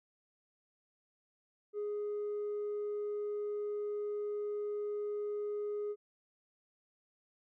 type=tone with tanh clipping; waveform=triangle; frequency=415.3 Hz; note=G#4; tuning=in tune; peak=-35 dBFS; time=1.73-5.96 s; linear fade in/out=50 ms; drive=6 dB; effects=none